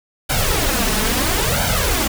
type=noise with flanger; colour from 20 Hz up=pink; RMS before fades=-18 dBFS; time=0.29-2.08 s; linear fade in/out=10 ms; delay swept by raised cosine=1.3 to 4.7 ms; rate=0.74 Hz; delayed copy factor=+0.75; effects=none